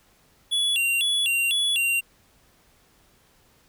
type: tone with vibrato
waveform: square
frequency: 3066 Hz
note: G7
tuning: 39 cents flat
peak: -21 dBFS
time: 0.51-2.01 s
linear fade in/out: 20 ms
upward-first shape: square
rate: 2 Hz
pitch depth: 180 cents each way
effects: pink hiss -60 dBFS RMS until 3.68 s